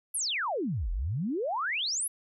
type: exponential two-way sweep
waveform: sine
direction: down then up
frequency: 11860 to 39 to 11650 Hz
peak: -28 dBFS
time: 0.14-2.08 s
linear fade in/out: 10 ms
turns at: 0.91 s
effects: none

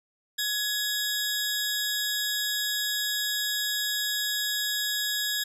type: tone pair together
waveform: 20% pulse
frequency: 1680 / 3765 Hz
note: G#6 / A#7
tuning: +19 / +16 cents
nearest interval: octave + major second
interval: 1397 cents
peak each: -24 dBFS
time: 0.38-5.44 s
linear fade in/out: 10 ms
effects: none

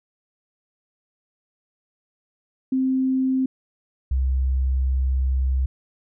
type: tone pair in turn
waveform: sine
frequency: 261.6 / 65.4 Hz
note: C4 / C2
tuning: 0 / 0 cents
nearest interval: 2 octaves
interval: 2400 cents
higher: first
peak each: -18 dBFS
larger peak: neither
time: 2.72-3.46 / 4.11-5.66 s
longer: second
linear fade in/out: 5 ms
effects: none

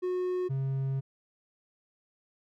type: tone pair in turn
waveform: triangle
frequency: 364.2 / 134.81 Hz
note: F#4 / C#3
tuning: -27 / -48 cents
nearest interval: octave + perfect fourth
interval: 1721 cents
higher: first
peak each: -26 / -26 dBFS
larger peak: neither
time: 0.02-0.49 / 0.49-1.01 s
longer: second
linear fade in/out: 20 ms
effects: none

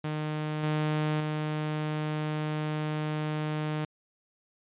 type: tone with level steps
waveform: sawtooth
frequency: 153 Hz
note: D#3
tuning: 29 cents flat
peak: -26 / -22 / -25 dBFS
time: 0.04-3.85 s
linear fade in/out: 5 ms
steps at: 0.63 / 1.2 s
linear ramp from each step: 5 ms
effects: resampled to 8000 Hz

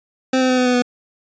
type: tone with pitch steps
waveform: 25% pulse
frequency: 260.1 / 257.3 / 254.5 / 251.7 / 248.9 / 246.2 Hz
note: C4 / C4 / C4 / B3 / B3 / B3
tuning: -10 / -29 / -48 / +33 / +14 / -5 cents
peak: -10 dBFS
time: 0.33-0.822 s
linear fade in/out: 5 ms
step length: 82 ms
effects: resampled to 16000 Hz

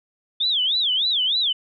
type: tone with vibrato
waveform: sine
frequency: 3441 Hz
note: A7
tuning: 39 cents flat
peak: -18 dBFS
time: 0.4-1.53 s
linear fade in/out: 10 ms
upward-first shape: sine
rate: 3.3 Hz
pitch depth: 260 cents each way
effects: none

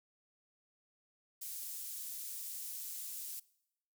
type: high-pass noise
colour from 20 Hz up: pink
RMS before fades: -44 dBFS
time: 1.41-3.4 s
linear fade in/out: 10 ms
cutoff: 9300 Hz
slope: 12 dB/octave
effects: noise-tail reverb RT60 0.8 s tail -22 dB re dry

